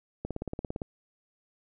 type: click train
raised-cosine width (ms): 2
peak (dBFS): -20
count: 11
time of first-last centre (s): 0.25-0.818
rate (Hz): 17.6
effects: none